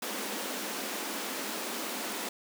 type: high-pass noise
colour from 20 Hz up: pink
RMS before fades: -36 dBFS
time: 0.02-2.29 s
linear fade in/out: 5 ms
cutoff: 200 Hz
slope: 96 dB/octave
effects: none